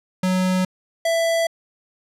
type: tone pair in turn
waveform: square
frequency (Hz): 185 / 663.7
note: F#3 / E5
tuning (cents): 0 / +12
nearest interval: octave + minor seventh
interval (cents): 2212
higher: second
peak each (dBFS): -18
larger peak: neither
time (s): 0.23-0.65 / 1.05-1.47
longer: neither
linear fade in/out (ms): 5
effects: low-pass 11000 Hz 12 dB/octave